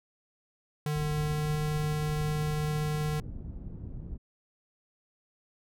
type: tone with pitch glide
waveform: square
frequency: 150.3 to 151.35 Hz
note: D3 to D#3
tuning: +40 to -48 cents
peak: -29 dBFS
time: 0.86-3.2 s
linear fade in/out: 2 ms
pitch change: +12 cents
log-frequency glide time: 1.02-1.53 s
type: low-pass noise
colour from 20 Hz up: pink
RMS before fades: -39 dBFS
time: 0.95-4.18 s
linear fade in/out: 20 ms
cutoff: 180 Hz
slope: 12 dB/octave
effects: none